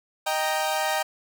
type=chord; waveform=sawtooth; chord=Eb major; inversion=none; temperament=equal; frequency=622.3 / 784 / 932.3 Hz; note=Eb5 / G5 / Bb5; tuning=0 / 0 / 0 cents; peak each=-24 / -23 / -26 dBFS; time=0.26-1.03 s; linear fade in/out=10 ms; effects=none